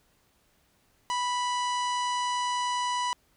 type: harmonic tone with a mistuned harmonic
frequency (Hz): 985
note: B5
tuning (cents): -5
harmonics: 1 / 2 / 3 / 4 / 5 / 6 / 7 / 8 / 9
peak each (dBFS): -27 / -38 / -37 / -42 / -45 / -43 / -47 / -50 / -47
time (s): 1.1-3.13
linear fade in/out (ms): 0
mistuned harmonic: 4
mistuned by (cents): +29
effects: pink hiss -67 dBFS RMS until 3.36 s